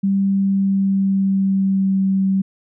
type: tone with pitch glide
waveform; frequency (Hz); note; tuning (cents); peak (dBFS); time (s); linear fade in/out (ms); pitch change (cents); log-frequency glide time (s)
sine; 196 to 192.52; G3 to G3; 0 to -31; -14; 0.03-2.42; 10; -31; 0.21-2.12
effects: none